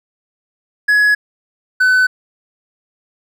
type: tone pair in turn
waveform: triangle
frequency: 1683 / 1508.2 Hz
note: G#6 / F#6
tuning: +23 / +33 cents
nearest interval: major second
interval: 190 cents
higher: first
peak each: -7 dBFS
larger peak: neither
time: 0.88-1.15 / 1.8-2.07 s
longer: neither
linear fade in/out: 10 ms
effects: none